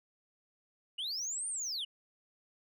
sine linear two-way sweep, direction up then down, 2800 to 9140 to 2800 Hz, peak -32 dBFS, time 0.98-1.85 s, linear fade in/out 10 ms, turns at 1.48 s, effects tanh soft clip ceiling -34 dBFS

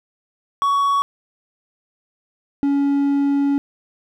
triangle tone pair in turn, 1121 / 281.1 Hz, C#6 / C#4, +19 / +24 cents, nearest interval 2 octaves, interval 2395 cents, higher first, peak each -13 / -13 dBFS, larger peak neither, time 0.62-1.02 / 2.63-3.58 s, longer second, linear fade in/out 0 ms, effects none

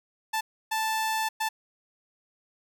sawtooth tone bursts at uneven times, 880 Hz, A5, in tune, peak -22 dBFS, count 3, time 0.33-0.41 / 0.71-1.29 / 1.4-1.49 s, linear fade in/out 10 ms, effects none

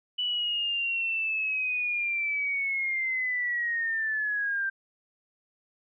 sine linear sweep, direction down, 2973 to 1568 Hz, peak -26 dBFS, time 0.18-4.7 s, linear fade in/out 10 ms, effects none

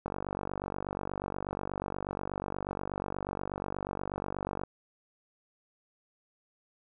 click train, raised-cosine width 1 ms, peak -20 dBFS, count 222, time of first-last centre 0.06-4.636 s, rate 48.3 Hz, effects none

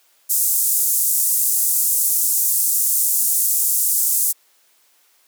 white band-pass noise, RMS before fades -18 dBFS, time 0.29-4.33 s, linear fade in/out 20 ms, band 7400 to 16000 Hz, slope 24 dB/octave, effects white hiss -58 dBFS RMS until 5.27 s + high-pass 400 Hz 12 dB/octave

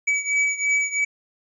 square beating tone pair, 2283 / 2286 Hz, D7 / D7, -50 / -47 cents, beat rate 3 Hz, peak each -22 / -25 dBFS, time 0.07-1.05 s, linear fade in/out 10 ms, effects resampled to 22050 Hz

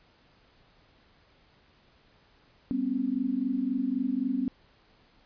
sine tone cluster, 197.9 / 246.6 / 270.4 Hz, G3 / B3 / C#4, +17 / -2 / -43 cents, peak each -37 / -29 / -29 dBFS, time 2.71-4.48 s, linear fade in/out 0 ms, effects pink hiss -62 dBFS RMS until 5.25 s + resampled to 11025 Hz

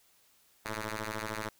5% pulse ring-modulated tone, 108.8 Hz, A2, 19 cents flat, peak -21 dBFS, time 0.65-1.49 s, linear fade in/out 5 ms, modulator 755 Hz, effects white hiss -66 dBFS RMS until 1.59 s

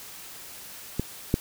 clicks, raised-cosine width 3 ms, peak -12 / -7 dBFS, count 2, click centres 0.996 / 1.341 s, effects white hiss -43 dBFS RMS until 1.4 s

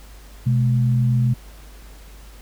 sine tone pair together, 125.73 / 213.6 Hz, B2 / G#3, +31 / +49 cents, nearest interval major sixth, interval 918 cents, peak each -15 / -25 dBFS, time 0.46-1.34 s, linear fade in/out 10 ms, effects added 50 Hz sine -40 dBFS peak until 2.41 s + pink hiss -48 dBFS RMS until 2.41 s

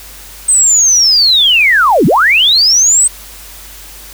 sine linear two-way sweep, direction down then up, 8372 to 130.81 to 8372 Hz, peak -5 dBFS, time 0.48-3.08 s, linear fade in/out 10 ms, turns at 2.06 s, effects added 49 Hz sine -36 dBFS peak until 4.13 s + white hiss -33 dBFS RMS until 4.13 s

